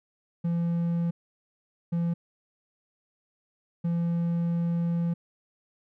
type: tone bursts at uneven times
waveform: triangle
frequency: 170 Hz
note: F3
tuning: 46 cents flat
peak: -22 dBFS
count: 3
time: 0.44-1.11 / 1.92-2.14 / 3.84-5.14 s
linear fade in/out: 10 ms
effects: none